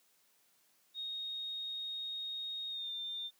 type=tone with pitch glide; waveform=sine; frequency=3729 to 3602 Hz; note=A#7 to A7; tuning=0 to +40 cents; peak=-38 dBFS; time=0.94-3.31 s; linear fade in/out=50 ms; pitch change=-60 cents; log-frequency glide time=2.69-2.91 s; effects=white hiss -71 dBFS RMS until 3.39 s + high-pass 150 Hz 12 dB/octave